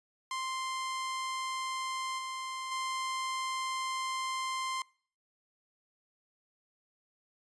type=tone with level steps; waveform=sawtooth; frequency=1046.5 Hz; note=C6; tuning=in tune; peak=-30 / -33 / -29 dBFS; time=0.31-4.82 s; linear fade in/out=2 ms; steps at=2.18 / 2.71 s; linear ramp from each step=10 ms; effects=noise-tail reverb RT60 0.5 s tail -25 dB re dry + resampled to 22050 Hz